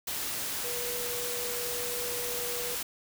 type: tone in noise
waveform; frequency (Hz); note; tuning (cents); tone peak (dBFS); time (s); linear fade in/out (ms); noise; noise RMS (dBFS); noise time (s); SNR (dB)
sine; 485.5; B4; -30; -37; 0.64-2.75; 5; white; -34; 0.07-2.83; -6
effects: none